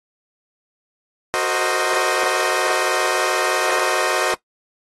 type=chord; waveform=15% pulse; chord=C half-diminished seventh; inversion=second; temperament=equal with one note detuned; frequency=370 / 457.1 / 523.3 / 622.3 Hz; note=Gb4 / Bb4 / C5 / Eb5; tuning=0 / -34 / 0 / 0 cents; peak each=-17 / -19 / -18 / -17 dBFS; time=1.34-4.34 s; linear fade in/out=0 ms; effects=noise-tail reverb RT60 0.1 s tail -18 dB re dry + AAC 32 kbps